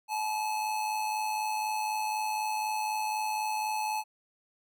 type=tone with amplitude modulation; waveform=square; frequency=861 Hz; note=A5; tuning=38 cents flat; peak=-28 dBFS; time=0.08-4.04 s; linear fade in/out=50 ms; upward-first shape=sine; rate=104 Hz; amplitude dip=45%; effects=none